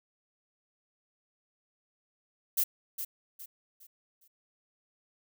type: noise with echo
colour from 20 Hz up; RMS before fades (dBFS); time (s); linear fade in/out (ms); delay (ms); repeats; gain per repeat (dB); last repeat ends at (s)
violet; -27; 2.57-2.64; 10; 410; 4; -9; 4.28
effects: none